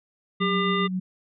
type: tone with tremolo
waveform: sine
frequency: 185 Hz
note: F#3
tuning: in tune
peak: -23 dBFS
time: 0.4-1 s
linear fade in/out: 10 ms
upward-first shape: triangle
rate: 7.5 Hz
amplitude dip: 45%
type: harmonic tone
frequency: 400 Hz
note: G4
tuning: 35 cents sharp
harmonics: 1 / 3 / 5 / 7 / 9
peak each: -27 / -26 / -30 / -35 / -32 dBFS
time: 0.4-0.88 s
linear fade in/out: 20 ms
effects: none